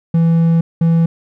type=tone pair in turn; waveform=triangle; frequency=165.8 / 165.8 Hz; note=E3 / E3; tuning=+10 / +10 cents; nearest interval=unison; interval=0 cents; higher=neither; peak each=-7 dBFS; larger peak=neither; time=0.14-0.61 / 0.81-1.06 s; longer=first; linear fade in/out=5 ms; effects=none